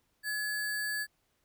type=tone with sample-and-hold; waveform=sine; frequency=1699 Hz; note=G#6; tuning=39 cents sharp; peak=-31 dBFS; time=0.23-1.07 s; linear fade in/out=50 ms; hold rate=6300 Hz; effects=pink hiss -75 dBFS RMS until 1.44 s